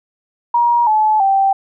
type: tone with pitch steps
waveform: sine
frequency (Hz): 950 / 861.1 / 780.6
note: A#5 / A5 / G5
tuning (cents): +33 / -38 / -8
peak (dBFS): -10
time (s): 0.54-1.53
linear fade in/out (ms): 5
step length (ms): 330
effects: none